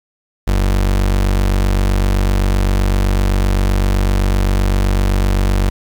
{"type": "tone", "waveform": "35% pulse", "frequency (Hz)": 47.79, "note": "G1", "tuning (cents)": -43, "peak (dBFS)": -10, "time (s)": [0.47, 5.7], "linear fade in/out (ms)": 10, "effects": ["7-bit"]}